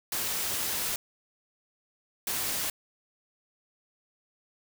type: noise bursts at uneven times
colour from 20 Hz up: white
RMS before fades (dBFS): -31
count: 2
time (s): 0.12-0.96 / 2.27-2.7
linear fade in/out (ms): 2
effects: none